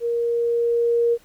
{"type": "tone with level ramp", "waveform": "sine", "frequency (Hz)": 470, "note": "A#4", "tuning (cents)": 14, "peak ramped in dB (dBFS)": [-20, -15], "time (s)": [0, 1.18], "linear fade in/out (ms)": 50, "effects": ["pink hiss -55 dBFS RMS until 1.24 s"]}